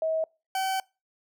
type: tone pair in turn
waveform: sine / 40% pulse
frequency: 640 / 764.7 Hz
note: D#5 / G5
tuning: +49 / -43 cents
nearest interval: minor third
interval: 308 cents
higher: second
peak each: -24 / -25 dBFS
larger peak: first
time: 0.02-0.24 / 0.55-0.8 s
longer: second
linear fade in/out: 2 ms
effects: noise-tail reverb RT60 0.3 s tail -25 dB re dry